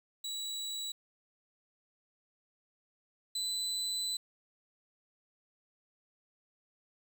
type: tone pair in turn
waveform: 30% pulse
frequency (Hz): 3912 / 4003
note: B7 / B7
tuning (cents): -17 / +23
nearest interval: unison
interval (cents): 40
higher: second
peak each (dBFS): -34 / -30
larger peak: second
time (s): 0.24-0.92 / 3.35-4.17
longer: second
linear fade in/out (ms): 5
effects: 10-bit